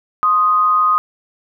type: tone pair together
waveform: sine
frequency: 1051.1 / 1244.5 Hz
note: C6 / D#6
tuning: +8 / 0 cents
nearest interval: minor third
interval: 292 cents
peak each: -20 / -11 dBFS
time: 0.23-0.98 s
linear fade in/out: 0 ms
effects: none